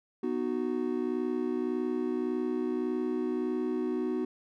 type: chord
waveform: triangle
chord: B major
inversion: none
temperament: just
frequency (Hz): 246.9 / 308.7 / 370.4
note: B3 / D#4 / F#4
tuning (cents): 0 / -14 / +2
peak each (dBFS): -31 / -32 / -30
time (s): 0.23-4.25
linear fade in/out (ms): 5
effects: none